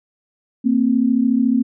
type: tone pair together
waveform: sine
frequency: 230 / 263.9 Hz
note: A#3 / C4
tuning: -23 / +15 cents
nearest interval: major second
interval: 238 cents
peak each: -16 dBFS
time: 0.64-1.63 s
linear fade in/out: 20 ms
effects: none